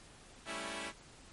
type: chord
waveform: 5% pulse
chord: A dominant seventh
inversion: third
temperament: equal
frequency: 196 / 220 / 277.2 / 329.6 Hz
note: G3 / A3 / C#4 / E4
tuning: 0 / 0 / 0 / 0 cents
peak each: -36 / -35 / -34 / -32 dBFS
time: 0.45-0.93 s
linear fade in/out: 50 ms
effects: pink hiss -57 dBFS RMS until 1.32 s + MP3 48 kbps